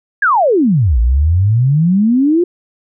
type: exponential two-way sweep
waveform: sine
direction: down then up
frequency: 1715 to 55 to 362.5 Hz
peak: -8 dBFS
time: 0.22-2.44 s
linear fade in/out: 5 ms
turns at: 0.99 s
effects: none